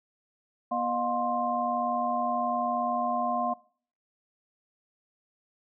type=tone cluster; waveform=sine; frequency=241.9 / 615 / 714 / 1053 Hz; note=B3 / D#5 / F5 / C6; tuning=-36 / -20 / +38 / +11 cents; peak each=-34 / -35 / -29 / -31 dBFS; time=0.71-3.54 s; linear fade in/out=10 ms; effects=noise-tail reverb RT60 0.5 s tail -22 dB re dry